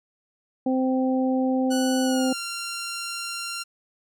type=harmonic tone; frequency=259.6 Hz; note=C4; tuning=13 cents flat; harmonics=1 / 2 / 3; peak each=-21 / -27 / -31 dBFS; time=0.66-2.33 s; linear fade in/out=5 ms
type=tone with pitch glide; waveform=10% pulse; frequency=1480 to 1380.9 Hz; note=F#6 to F6; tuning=0 to -20 cents; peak=-21 dBFS; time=1.7-3.64 s; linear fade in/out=20 ms; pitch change=-120 cents; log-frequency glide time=2.03-2.37 s
effects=none